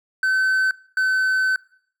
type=tone pair in turn; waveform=triangle; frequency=1529 / 1523.6 Hz; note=G6 / G6; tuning=-44 / -50 cents; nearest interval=unison; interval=6 cents; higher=first; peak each=-15 dBFS; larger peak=neither; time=0.23-0.71 / 0.97-1.56 s; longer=second; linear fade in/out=2 ms; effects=noise-tail reverb RT60 0.6 s tail -21 dB re dry